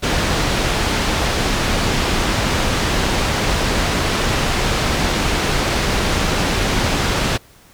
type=low-pass noise; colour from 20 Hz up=pink; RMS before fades=-18 dBFS; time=0.02-7.38 s; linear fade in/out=20 ms; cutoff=5700 Hz; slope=12 dB/octave; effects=pink hiss -48 dBFS RMS until 7.73 s